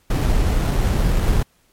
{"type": "noise with sample-and-hold", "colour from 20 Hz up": "brown", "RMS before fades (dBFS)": -17, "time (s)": [0.1, 1.43], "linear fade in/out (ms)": 5, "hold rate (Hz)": 4900, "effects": ["pink hiss -60 dBFS RMS until 1.72 s", "MP3 64 kbps"]}